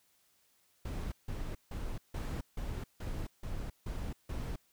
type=noise bursts; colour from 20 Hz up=brown; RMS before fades=-38 dBFS; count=9; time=0.85-4.56 s; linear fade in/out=5 ms; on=270 ms; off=160 ms; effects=white hiss -71 dBFS RMS until 4.72 s